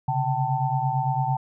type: tone cluster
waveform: sine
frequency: 130.8 / 139.7 / 769 / 888 Hz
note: C3 / C#3 / G5 / A5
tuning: 0 / +14 / -33 / +16 cents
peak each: -27 dBFS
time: 0.08-1.37 s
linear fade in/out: 5 ms
effects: none